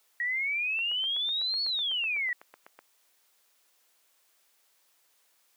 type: exponential two-way sweep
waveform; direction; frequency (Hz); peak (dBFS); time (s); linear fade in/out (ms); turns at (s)
sine; up then down; 1895 to 4435 to 1895; -27; 0.2-2.33; 2; 1.63
type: click train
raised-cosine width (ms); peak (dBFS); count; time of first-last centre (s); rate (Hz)
0.5; -32; 17; 0.79-2.79; 8
effects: white hiss -68 dBFS RMS until 5.56 s + high-pass 400 Hz 12 dB/octave